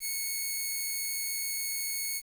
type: tone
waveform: 5% pulse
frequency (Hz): 2203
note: C#7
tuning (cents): -11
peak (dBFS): -21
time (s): 0-2.22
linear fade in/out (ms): 50
effects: 8-bit